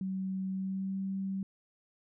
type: tone with pitch glide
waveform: sine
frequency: 189.8 to 193.12 Hz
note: F#3 to G3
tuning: +44 to -26 cents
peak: -32 dBFS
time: 0.01-1.43 s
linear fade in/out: 2 ms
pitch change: +30 cents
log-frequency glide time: 0.5-0.99 s
effects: none